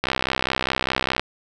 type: click train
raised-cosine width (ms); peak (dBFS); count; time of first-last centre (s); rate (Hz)
0.3; -4; 76; 0.04-1.196; 64.9
effects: none